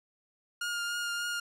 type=tone with vibrato; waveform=sawtooth; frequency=1416 Hz; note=F6; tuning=23 cents sharp; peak=-28 dBFS; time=0.61-1.4 s; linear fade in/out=5 ms; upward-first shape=triangle; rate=3.4 Hz; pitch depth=18 cents each way; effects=low-pass 11000 Hz 12 dB/octave